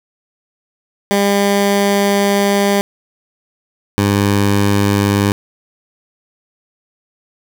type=tone pair in turn; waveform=15% pulse; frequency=200.7 / 100.93 Hz; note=G3 / G#2; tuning=+41 / -49 cents; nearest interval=octave; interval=1190 cents; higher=first; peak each=-5 dBFS; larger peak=neither; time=1.11-2.81 / 3.98-5.32 s; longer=first; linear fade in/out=0 ms; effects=none

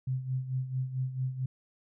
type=tone with tremolo; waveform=sine; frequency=129.8 Hz; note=C3; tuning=13 cents flat; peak=-27 dBFS; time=0.07-1.46 s; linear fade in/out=5 ms; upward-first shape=sine; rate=4.5 Hz; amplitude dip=70%; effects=none

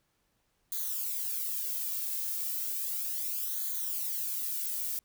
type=noise with flanger; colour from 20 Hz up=violet; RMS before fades=-34 dBFS; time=0.72-4.99 s; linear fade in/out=2 ms; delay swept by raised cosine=0.37 to 2.07 ms; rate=0.34 Hz; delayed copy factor=-0.7; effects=pink hiss -75 dBFS RMS until 5.04 s

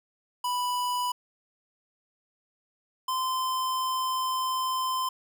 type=tone pair in turn; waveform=square; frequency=987.8 / 1033.1 Hz; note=B5 / C6; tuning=0 / -22 cents; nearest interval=minor second; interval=78 cents; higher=second; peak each=-27 dBFS; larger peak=neither; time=0.44-1.12 / 3.08-5.09 s; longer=second; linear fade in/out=5 ms; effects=none

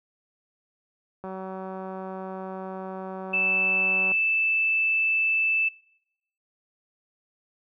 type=click train; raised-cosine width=1 ms; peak=-23 dBFS; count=545; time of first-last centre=1.24-4.118 s; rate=189 Hz
type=tone; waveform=sine; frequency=2637 Hz; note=E7; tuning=in tune; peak=-21 dBFS; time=3.33-5.69 s; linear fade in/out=10 ms
effects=noise-tail reverb RT60 0.8 s tail -24 dB re dry + high-pass 60 Hz 12 dB/octave

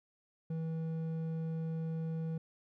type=tone with hard clipping; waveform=sine; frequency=161.9 Hz; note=E3; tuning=31 cents flat; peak=-36 dBFS; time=0.5-2.38 s; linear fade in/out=5 ms; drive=6 dB; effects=none

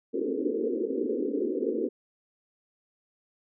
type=band-pass noise; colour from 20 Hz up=white; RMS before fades=-29 dBFS; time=0.13-1.89 s; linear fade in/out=20 ms; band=230 to 490 Hz; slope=96 dB/octave; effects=none

